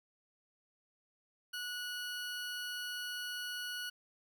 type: tone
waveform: 20% pulse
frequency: 1465 Hz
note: F#6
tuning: 18 cents flat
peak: -34 dBFS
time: 1.53-3.9 s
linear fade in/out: 10 ms
effects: none